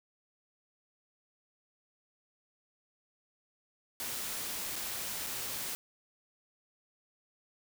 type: noise with dropouts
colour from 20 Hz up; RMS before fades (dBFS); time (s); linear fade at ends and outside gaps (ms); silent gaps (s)
white; -38; 4-5.75; 0; 4.757-4.762 / 5.265-5.269
effects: none